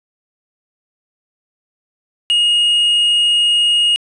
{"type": "tone", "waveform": "triangle", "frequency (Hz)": 2867, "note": "F7", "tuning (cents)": 45, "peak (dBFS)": -9, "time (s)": [2.3, 3.96], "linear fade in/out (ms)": 0, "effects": ["resampled to 24000 Hz", "8-bit"]}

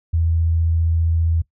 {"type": "tone with vibrato", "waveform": "sine", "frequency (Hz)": 82.41, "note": "E2", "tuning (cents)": 0, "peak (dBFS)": -15, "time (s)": [0.13, 1.42], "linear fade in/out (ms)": 10, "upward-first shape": "triangle", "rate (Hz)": 15, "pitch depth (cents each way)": 11, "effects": ["noise-tail reverb RT60 0.1 s tail -19 dB re dry"]}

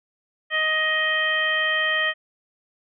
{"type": "harmonic tone", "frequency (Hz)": 626, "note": "D#5", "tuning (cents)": 10, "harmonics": [1, 2, 3, 4, 5], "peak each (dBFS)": [-30, -30, -21, -32, -27], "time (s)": [0.5, 2.14], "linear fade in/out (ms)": 50, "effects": []}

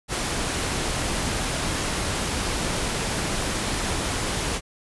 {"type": "noise", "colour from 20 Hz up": "pink", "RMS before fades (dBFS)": -26, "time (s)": [0.08, 4.61], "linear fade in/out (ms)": 50, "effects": ["resampled to 24000 Hz"]}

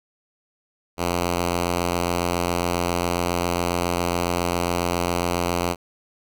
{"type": "tone", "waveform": "5% pulse", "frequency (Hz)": 87.31, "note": "F2", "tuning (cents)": 0, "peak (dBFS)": -10, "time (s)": [0.97, 5.76], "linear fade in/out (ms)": 50, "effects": []}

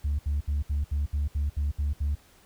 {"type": "tone bursts", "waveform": "sine", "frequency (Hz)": 72.5, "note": "D2", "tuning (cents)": -22, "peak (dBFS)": -22, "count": 10, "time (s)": [0.04, 2.152], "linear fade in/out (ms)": 10, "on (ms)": 150, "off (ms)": 68, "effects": ["tanh soft clip ceiling -22 dBFS", "pink hiss -58 dBFS RMS until 2.45 s"]}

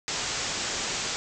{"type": "low-pass noise", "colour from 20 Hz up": "white", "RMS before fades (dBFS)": -31, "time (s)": [0.08, 1.16], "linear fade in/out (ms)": 0, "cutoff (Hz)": 7700, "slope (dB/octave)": 96, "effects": []}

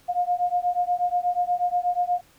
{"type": "beating tone pair", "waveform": "sine", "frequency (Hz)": [708, 716.3], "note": ["F5", "F5"], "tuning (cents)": [23, 44], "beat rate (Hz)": 8.3, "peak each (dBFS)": -24, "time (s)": [0.08, 2.21], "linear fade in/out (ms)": 20, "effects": ["pink hiss -57 dBFS RMS until 2.38 s"]}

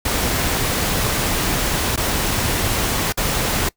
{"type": "noise with dropouts", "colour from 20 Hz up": "pink", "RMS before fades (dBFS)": -20, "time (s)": [0.05, 3.69], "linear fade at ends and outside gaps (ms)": 5, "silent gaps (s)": [[1.961, 1.974], [3.125, 3.173]], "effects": ["noise-tail reverb RT60 0.1 s tail -22 dB re dry"]}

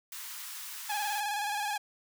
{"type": "high-pass noise", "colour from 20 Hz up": "white", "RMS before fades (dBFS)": -42, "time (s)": [0.12, 1.2], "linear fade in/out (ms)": 2, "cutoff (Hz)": 910, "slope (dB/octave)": 48}
{"type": "tone with vibrato", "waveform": "sawtooth", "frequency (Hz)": 830.6, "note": "G#5", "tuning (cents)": 0, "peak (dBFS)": -27, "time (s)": [0.89, 1.78], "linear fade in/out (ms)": 10, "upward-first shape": "square", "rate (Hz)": 19, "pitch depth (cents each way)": 41}
{"effects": []}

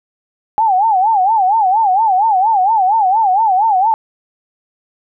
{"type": "tone with vibrato", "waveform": "sine", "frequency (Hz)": 816, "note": "G#5", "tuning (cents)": -31, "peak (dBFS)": -9, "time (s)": [0.58, 3.94], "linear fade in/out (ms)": 0, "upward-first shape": "sine", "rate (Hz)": 4.3, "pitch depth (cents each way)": 190, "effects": []}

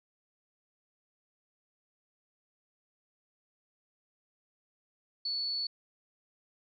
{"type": "tone", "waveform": "sine", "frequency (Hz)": 4435, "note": "C#8", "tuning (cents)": 0, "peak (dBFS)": -31, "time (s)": [5.25, 5.67], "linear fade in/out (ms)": 5, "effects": []}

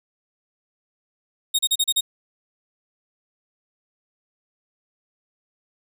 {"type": "tone bursts", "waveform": "sawtooth", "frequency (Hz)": 3729, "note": "A#7", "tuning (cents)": 0, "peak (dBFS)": -14, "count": 6, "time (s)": [1.54, 2.009], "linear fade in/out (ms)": 10, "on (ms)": 49, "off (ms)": 35, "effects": []}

